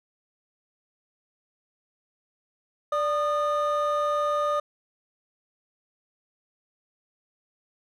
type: tone pair together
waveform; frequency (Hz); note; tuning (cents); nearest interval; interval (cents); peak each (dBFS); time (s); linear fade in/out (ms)
triangle; 587.3 / 1225.9; D5 / D#6; 0 / -26; octave + minor second; 1274; -23; 2.92-4.6; 5
effects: tanh soft clip ceiling -14 dBFS